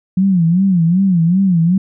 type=tone with vibrato; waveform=sine; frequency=179.2 Hz; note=F3; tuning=45 cents sharp; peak=-9 dBFS; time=0.17-1.78 s; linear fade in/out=5 ms; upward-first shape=sine; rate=2.6 Hz; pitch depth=160 cents each way; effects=none